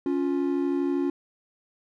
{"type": "tone pair together", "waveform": "triangle", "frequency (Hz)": [279.4, 352], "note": ["C#4", "F4"], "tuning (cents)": [14, 14], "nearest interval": "major third", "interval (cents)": 400, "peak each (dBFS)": [-23, -25], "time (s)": [0.06, 1.1], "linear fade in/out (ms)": 2, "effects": []}